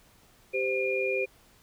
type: tone cluster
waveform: sine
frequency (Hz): 392.2 / 517 / 2419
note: G4 / C5 / D#7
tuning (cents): +1 / -21 / -49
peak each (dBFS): -30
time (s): 0.53-1.26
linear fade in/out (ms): 20
effects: pink hiss -60 dBFS RMS until 1.62 s